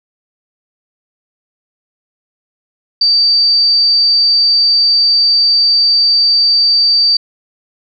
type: tone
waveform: sine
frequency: 4635 Hz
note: D8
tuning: 24 cents flat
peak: -7 dBFS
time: 3.01-7.17 s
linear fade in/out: 5 ms
effects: none